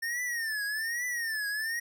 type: tone with vibrato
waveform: square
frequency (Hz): 1810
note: A6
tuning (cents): +48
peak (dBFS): -31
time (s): 0.02-1.8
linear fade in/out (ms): 10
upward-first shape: triangle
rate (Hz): 1.2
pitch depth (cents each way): 170
effects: none